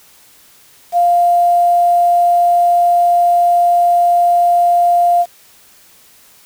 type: tone with quantisation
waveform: sine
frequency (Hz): 698.5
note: F5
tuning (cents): 0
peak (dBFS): -8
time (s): 0.92-5.26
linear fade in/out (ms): 50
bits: 6
effects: white hiss -46 dBFS RMS until 6.45 s